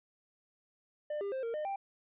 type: tone with pitch steps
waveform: triangle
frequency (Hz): 598 / 400.5 / 526 / 461.7 / 608 / 788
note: D5 / G4 / C5 / A#4 / D#5 / G5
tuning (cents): +31 / +37 / +9 / -17 / -40 / +9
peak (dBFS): -32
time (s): 1.1-1.76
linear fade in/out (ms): 5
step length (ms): 110
effects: resampled to 8000 Hz